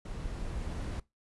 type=noise with level ramp; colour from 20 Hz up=brown; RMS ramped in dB=-39 to -35 dBFS; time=0.05-1 s; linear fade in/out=5 ms; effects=noise-tail reverb RT60 0.2 s tail -21 dB re dry + resampled to 24000 Hz